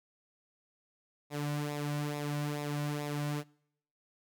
sawtooth tone with flanger, 146.83 Hz, D3, in tune, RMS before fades -35 dBFS, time 1.3-3.44 s, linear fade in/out 50 ms, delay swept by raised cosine 0.65 to 2.45 ms, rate 2.3 Hz, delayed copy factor -0.6, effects noise-tail reverb RT60 0.7 s tail -25 dB re dry

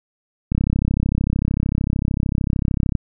click train, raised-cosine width 5 ms, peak -6 dBFS, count 82, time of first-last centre 0.52-2.952 s, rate 33.3 Hz, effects none

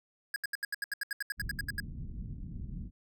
square tone bursts, 1653 Hz, G#6, 9 cents flat, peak -32 dBFS, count 16, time 0.34-1.801 s, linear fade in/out 2 ms, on 21 ms, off 75 ms
pink low-pass noise, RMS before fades -41 dBFS, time 1.37-2.91 s, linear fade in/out 50 ms, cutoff 210 Hz, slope 24 dB/octave
effects none

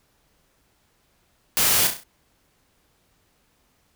white noise with echo, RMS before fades -20 dBFS, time 1.57-1.87 s, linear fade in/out 0 ms, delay 33 ms, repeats 5, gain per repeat -6 dB, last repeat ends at 2.035 s, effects pink hiss -65 dBFS RMS until 3.95 s

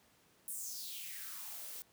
blue noise with high-pass filter sweep, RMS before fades -45 dBFS, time 0.48-1.82 s, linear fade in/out 0 ms, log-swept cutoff 10000 to 360 Hz, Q 4.2, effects pink hiss -68 dBFS RMS until 1.92 s + high-pass 100 Hz 12 dB/octave

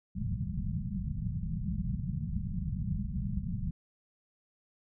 white low-pass noise, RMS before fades -34 dBFS, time 0.15-3.71 s, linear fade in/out 10 ms, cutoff 210 Hz, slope 96 dB/octave, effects none

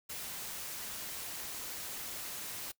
white noise, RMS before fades -42 dBFS, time 0.09-2.72 s, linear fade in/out 10 ms, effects noise-tail reverb RT60 0.1 s tail -21 dB re dry

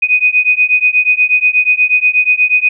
sine beating tone pair, 2489 / 2497.3 Hz, D#7 / D#7, 0 / +6 cents, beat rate 8.3 Hz, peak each -11 dBFS, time 0.02-2.69 s, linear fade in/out 10 ms, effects none

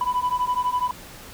sine beating tone pair, 987.8 / 999.8 Hz, B5 / B5, 0 / +21 cents, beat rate 12 Hz, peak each -22 dBFS, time 0.01-0.91 s, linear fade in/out 2 ms, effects tanh soft clip ceiling -17 dBFS + pink hiss -42 dBFS RMS until 1.33 s

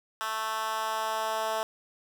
10% pulse tone with high-pass filter sweep, 220 Hz, A3, in tune, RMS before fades -31 dBFS, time 0.21-1.63 s, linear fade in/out 0 ms, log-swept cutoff 1200 to 650 Hz, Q 1.8, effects none

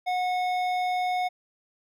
sine tone with hard clipping, 729 Hz, F#5, 26 cents flat, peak -26 dBFS, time 0.06-1.29 s, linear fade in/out 20 ms, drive 11 dB, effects none

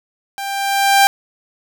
sawtooth tone with level ramp, 791 Hz, G5, 15 cents sharp, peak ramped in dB -20 to -3 dBFS, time 0.38-1.07 s, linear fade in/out 0 ms, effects none

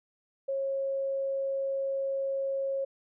sine tone, 544 Hz, C#5, 33 cents flat, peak -28 dBFS, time 0.48-2.85 s, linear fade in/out 10 ms, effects none

